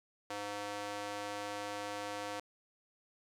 square tone with high-pass filter, 102.6 Hz, G#2, 21 cents flat, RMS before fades -41 dBFS, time 0.3-2.4 s, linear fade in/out 5 ms, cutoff 540 Hz, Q 1.1, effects low-pass 9000 Hz 12 dB/octave + 11-bit

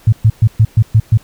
sine tone bursts, 110 Hz, A2, in tune, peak -4 dBFS, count 7, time 0.07-1.175 s, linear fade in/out 5 ms, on 55 ms, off 120 ms, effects pink hiss -45 dBFS RMS until 1.23 s

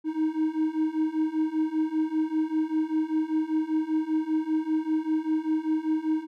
triangle beating tone pair, 311.1 / 316.2 Hz, D#4 / D#4, 0 / +28 cents, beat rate 5.1 Hz, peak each -26 / -24 dBFS, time 0.04-6.27 s, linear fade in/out 50 ms, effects none

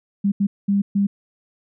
sine tone bursts at uneven times, 200 Hz, G3, 35 cents sharp, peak -15 dBFS, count 4, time 0.24-0.32 / 0.4-0.47 / 0.68-0.82 / 0.95-1.07 s, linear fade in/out 10 ms, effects none

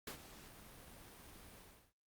pink noise with ADSR envelope, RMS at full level -45 dBFS, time 0.07-1.93 s, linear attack 4 ms, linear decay 94 ms, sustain -12 dB, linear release 340 ms, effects Opus 48 kbps

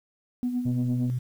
sine tone with tremolo, 246.9 Hz, B3, in tune, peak -22 dBFS, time 0.43-1.1 s, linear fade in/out 0 ms, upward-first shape sine, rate 8.7 Hz, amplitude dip 55%
sine tone, 124.6 Hz, B2, 16 cents sharp, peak -24 dBFS, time 0.65-1.19 s, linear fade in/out 10 ms
effects tanh soft clip ceiling -19 dBFS + 9-bit

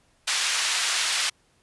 white band-pass noise, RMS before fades -25 dBFS, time 0.27-1.3 s, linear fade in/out 10 ms, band 1200 to 5900 Hz, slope 12 dB/octave, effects pink hiss -64 dBFS RMS until 1.62 s + resampled to 24000 Hz

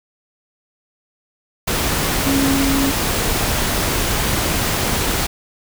sine tone in noise, 273.4 Hz, C#4, 24 cents flat, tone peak -16 dBFS, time 2.26-2.91 s, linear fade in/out 10 ms, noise pink, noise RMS -19 dBFS, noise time 1.67-5.27 s, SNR 0 dB, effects none

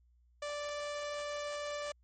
sawtooth tone, 586 Hz, D5, 4 cents flat, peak -33 dBFS, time 0.42-1.92 s, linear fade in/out 5 ms, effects added 60 Hz sine -64 dBFS peak until 2.03 s + MP3 32 kbps

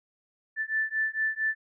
sine beating tone pair, 1758 / 1762.4 Hz, A6 / A6, -2 / +2 cents, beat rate 4.4 Hz, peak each -29 dBFS, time 0.56-1.55 s, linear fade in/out 50 ms, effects none

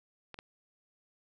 clicks, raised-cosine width 0.3 ms, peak -28 dBFS, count 2, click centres 0.343 / 0.389 s, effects none

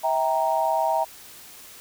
sine chord, E diminished, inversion none, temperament equal with one note detuned, 648.7 / 784 / 932.3 Hz, E5 / G5 / Bb5, -28 / 0 / 0 cents, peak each -24 / -25 / -24 dBFS, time 0.03-1.05 s, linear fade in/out 20 ms, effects white hiss -45 dBFS RMS until 1.8 s

